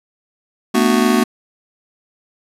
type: chord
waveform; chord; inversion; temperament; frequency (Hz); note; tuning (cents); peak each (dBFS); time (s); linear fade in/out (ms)
square; B minor seventh; third; just; 222.2 / 246.9 / 296.3 / 370.4; A3 / B3 / D4 / F#4; +17 / 0 / +15 / +2; -17 / -17 / -22 / -19; 0.74-1.24; 10
effects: resampled to 32000 Hz